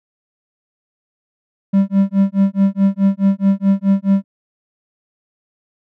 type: tone with tremolo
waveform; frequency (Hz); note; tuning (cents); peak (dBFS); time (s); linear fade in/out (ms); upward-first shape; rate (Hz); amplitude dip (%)
triangle; 196; G3; 0; -6; 1.73-4.24; 10; sine; 4.7; 100
effects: none